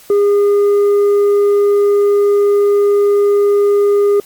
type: tone with tanh clipping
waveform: triangle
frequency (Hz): 407.1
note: G#4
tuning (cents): -35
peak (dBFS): -9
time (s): 0.1-4.2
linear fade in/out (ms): 2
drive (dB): 8
effects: white hiss -42 dBFS RMS until 4.25 s + Opus 48 kbps